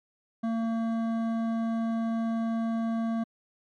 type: tone with hard clipping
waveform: sine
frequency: 227.2 Hz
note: A#3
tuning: 44 cents flat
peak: -28 dBFS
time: 0.43-3.24 s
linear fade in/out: 10 ms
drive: 11 dB
effects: MP3 48 kbps